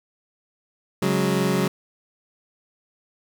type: chord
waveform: 25% pulse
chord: C# suspended fourth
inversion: none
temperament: equal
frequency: 138.59 / 185 / 207.7 Hz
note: C#3 / F#3 / G#3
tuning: 0 / 0 / 0 cents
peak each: -22 / -18 / -23 dBFS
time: 1.02-1.68 s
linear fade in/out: 5 ms
effects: none